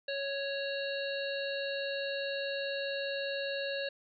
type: harmonic tone with a mistuned harmonic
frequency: 554.4 Hz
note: C#5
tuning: in tune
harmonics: 1 / 3 / 5 / 7 / 8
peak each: -35 / -40 / -42 / -43 / -44 dBFS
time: 0.08-3.89 s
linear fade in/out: 5 ms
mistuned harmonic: 8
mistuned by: -42 cents
effects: none